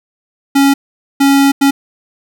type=tone bursts at uneven times; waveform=square; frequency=277.2 Hz; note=C#4; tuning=in tune; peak=-7 dBFS; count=3; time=0.55-0.74 / 1.2-1.52 / 1.61-1.71 s; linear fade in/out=10 ms; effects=none